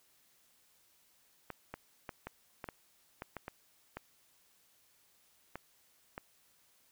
clicks, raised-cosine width 0.5 ms, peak -26 dBFS, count 12, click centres 1.503 / 1.74 / 2.092 / 2.27 / 2.642 / 2.688 / 3.221 / 3.367 / 3.481 / 3.97 / 5.556 / 6.179 s, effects white hiss -69 dBFS RMS until 6.91 s

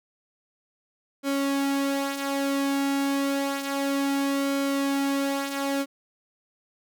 sawtooth tone with flanger, 277.2 Hz, C#4, in tune, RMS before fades -26 dBFS, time 1.23-5.86 s, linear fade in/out 50 ms, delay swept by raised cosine 1.1 to 5.3 ms, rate 0.3 Hz, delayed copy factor -0.5, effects none

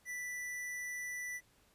square tone, 1975.5 Hz, B6, in tune, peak -40 dBFS, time 0.05-1.41 s, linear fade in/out 50 ms, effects pink hiss -69 dBFS RMS until 1.74 s + resampled to 32000 Hz

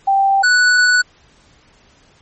sine / square tone pair in turn, 784 / 1480 Hz, G5 / F#6, 0 / 0 cents, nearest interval major seventh, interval 1100 cents, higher second, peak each -10 dBFS, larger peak neither, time 0.07-0.43 / 0.43-1.02 s, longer second, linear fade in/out 10 ms, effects pink hiss -51 dBFS RMS until 2.21 s + MP3 32 kbps

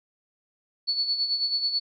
sine tone with tremolo, 4435 Hz, C#8, in tune, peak -21 dBFS, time 0.87-1.8 s, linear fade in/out 20 ms, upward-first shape sine, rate 9.2 Hz, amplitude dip 60%, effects none

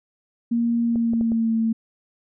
sine tone with pitch glide, 234.2 to 225.2 Hz, A#3 to A3, +8 to +40 cents, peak -18 dBFS, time 0.51-1.73 s, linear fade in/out 10 ms, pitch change -68 cents, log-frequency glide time 0.83-1.54 s
clicks, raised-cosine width 2 ms, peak -20 dBFS, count 4, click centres 0.958 / 1.135 / 1.211 / 1.319 s
effects none

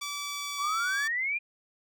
10% pulse tone with pitch glide, 1154 to 1147.4 Hz, D6 to D6, -31 to -41 cents, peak -25 dBFS, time 0.01-1.08 s, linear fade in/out 10 ms, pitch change -10 cents, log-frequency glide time 0.18-0.69 s
sine exponential sweep, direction up, 1108.7 to 2450 Hz, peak -27 dBFS, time 0.58-1.39 s, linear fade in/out 20 ms
effects none

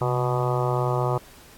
harmonic tone with a mistuned harmonic, 123.47 Hz, B2, in tune, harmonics 1 / 3 / 4 / 5 / 6 / 7 / 8 / 9 / 10, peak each -24 / -29 / -30 / -31 / -32 / -32 / -33 / -34 / -34 dBFS, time 0.01-1.18 s, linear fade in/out 5 ms, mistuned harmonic 1, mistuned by +95 cents, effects pink hiss -49 dBFS RMS until 1.57 s + AAC 64 kbps

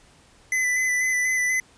square tone with vibrato, 2008 Hz, B6, 28 cents sharp, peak -21 dBFS, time 0.52-1.6 s, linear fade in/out 2 ms, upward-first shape square, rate 4.1 Hz, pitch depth 18 cents each way, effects pink hiss -55 dBFS RMS until 1.77 s + resampled to 22050 Hz

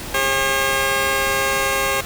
10% pulse tone pair together, 404.3 / 539 Hz, G#4 / C#5, -46 / -49 cents, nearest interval perfect fourth, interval 497 cents, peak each -14 / -11 dBFS, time 0.14-2.01 s, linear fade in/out 5 ms, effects pink hiss -31 dBFS RMS until 2.05 s

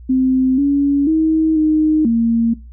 sine tone with pitch steps, 259.8 / 282.5 / 317.6 / 309.6 / 230.4 Hz, C4 / C#4 / D#4 / D#4 / A#3, -12 / +33 / +36 / -9 / -20 cents, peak -11 dBFS, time 0.09-2.54 s, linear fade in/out 10 ms, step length 490 ms, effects noise-tail reverb RT60 0.3 s tail -21 dB re dry + added 60 Hz sine -34 dBFS peak until 2.72 s

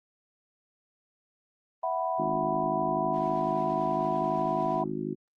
sine chord, E suspended second, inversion none, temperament equal with one note detuned, 659.3 / 743.4 / 987.8 Hz, E5 / F#5 / B5, 0 / +8 / 0 cents, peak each -31 dBFS, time 1.83-4.84 s, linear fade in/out 5 ms
harmonic tone, 51.91 Hz, G#1, in tune, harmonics 3 / 4 / 5 / 6 / 7, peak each -38 / -37 / -37 / -36 / -35 dBFS, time 2.18-5.15 s, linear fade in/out 20 ms
white noise with tremolo, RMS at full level -47 dBFS, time 3.12-4.84 s, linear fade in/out 50 ms, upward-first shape triangle, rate 8.9 Hz, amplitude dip 30%
effects low-pass 3000 Hz 12 dB/octave + Opus 24 kbps

